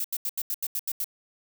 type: noise bursts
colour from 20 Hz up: violet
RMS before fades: -29 dBFS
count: 9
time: 0-1.043 s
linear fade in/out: 2 ms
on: 43 ms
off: 82 ms
effects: none